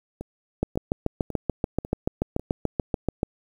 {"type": "two click trains", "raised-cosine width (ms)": 2, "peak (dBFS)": [-9, -20], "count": [19, 5], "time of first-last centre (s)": [[0.63, 3.231], [0.21, 2.396]], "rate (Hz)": [6.92, 1.83], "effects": ["8-bit"]}